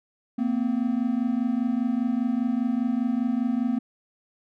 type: tone pair together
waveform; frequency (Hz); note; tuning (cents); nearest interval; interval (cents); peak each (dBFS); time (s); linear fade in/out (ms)
triangle; 230.6 / 255.6; A#3 / C4; -19 / -40; major second; 179; -23; 0.38-3.79; 10
effects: none